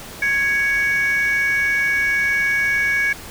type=tone pair together; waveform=sine; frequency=1661.2 / 2239 Hz; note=G#6 / C#7; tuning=0 / +17 cents; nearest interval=perfect fourth; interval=517 cents; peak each=-17 dBFS; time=0.22-3.13 s; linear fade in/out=5 ms; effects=tanh soft clip ceiling -12 dBFS + pink hiss -36 dBFS RMS until 3.3 s